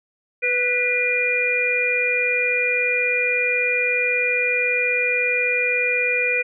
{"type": "harmonic tone with a mistuned harmonic", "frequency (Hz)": 493.9, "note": "B4", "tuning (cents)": 0, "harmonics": [1, 3, 4, 5], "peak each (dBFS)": [-25, -30, -27, -19], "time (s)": [0.42, 6.43], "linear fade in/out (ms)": 20, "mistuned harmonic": 5, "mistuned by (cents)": -37, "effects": []}